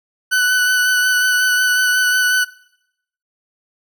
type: tone with vibrato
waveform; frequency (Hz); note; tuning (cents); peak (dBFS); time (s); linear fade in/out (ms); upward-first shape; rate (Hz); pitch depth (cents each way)
40% pulse; 1494; F#6; +16; -12; 0.31-2.45; 20; sine; 5.5; 16
effects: noise-tail reverb RT60 0.8 s tail -22 dB re dry